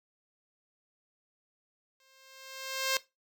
5% pulse tone with exponential growth, 530 Hz, C5, 22 cents sharp, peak -14 dBFS, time 2-2.97 s, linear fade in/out 1 ms, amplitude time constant 210 ms, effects noise-tail reverb RT60 0.2 s tail -17 dB re dry

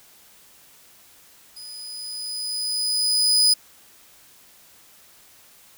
35% pulse tone with level ramp, 4978 Hz, D#8, in tune, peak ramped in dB -36 to -12 dBFS, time 1.56-3.54 s, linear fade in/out 10 ms, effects white hiss -52 dBFS RMS until 5.77 s

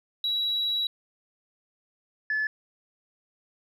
sine tone pair in turn, 3895 / 1727.5 Hz, B7 / A6, -25 / -32 cents, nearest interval octave + major second, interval 1407 cents, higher first, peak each -23 dBFS, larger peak neither, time 0.24-0.87 / 2.3-2.47 s, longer first, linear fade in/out 2 ms, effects tanh soft clip ceiling -21 dBFS

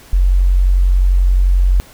sine tone, 45.69 Hz, F#1, 21 cents flat, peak -8 dBFS, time 0.13-1.8 s, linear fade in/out 0 ms, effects pink hiss -42 dBFS RMS until 1.93 s

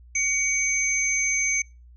sine tone pair together, 2257 / 6260 Hz, C#7 / G8, +31 / -3 cents, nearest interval octave + tritone, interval 1766 cents, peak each -24 dBFS, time 0.15-1.62 s, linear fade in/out 5 ms, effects noise-tail reverb RT60 0.3 s tail -26 dB re dry + added 60 Hz sine -46 dBFS peak until 1.96 s

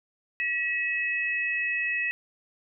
sine tone pair together, 1927.4 / 2576 Hz, B6 / E7, -43 / -41 cents, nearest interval perfect fourth, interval 502 cents, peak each -28 dBFS, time 0.4-2.11 s, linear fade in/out 0 ms, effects none

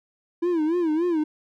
triangle tone with vibrato, 329.6 Hz, E4, in tune, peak -18 dBFS, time 0.42-1.24 s, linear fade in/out 10 ms, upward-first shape sine, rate 3.5 Hz, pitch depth 140 cents each way, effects none

